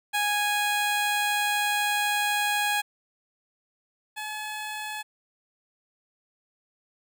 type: tone pair in turn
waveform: 15% pulse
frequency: 828 / 853.2 Hz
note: G#5 / G#5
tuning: -5 / +46 cents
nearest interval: minor second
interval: 51 cents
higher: second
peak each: -17 / -26 dBFS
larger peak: first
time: 0.13-2.82 / 4.16-5.03 s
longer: first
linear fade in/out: 20 ms
effects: none